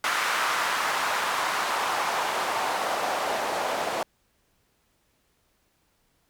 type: noise with band-pass filter sweep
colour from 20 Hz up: white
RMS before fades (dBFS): -27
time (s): 0.04-4.03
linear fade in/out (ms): 2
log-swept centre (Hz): 1300 to 650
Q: 1.7
effects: pink hiss -69 dBFS RMS until 6.29 s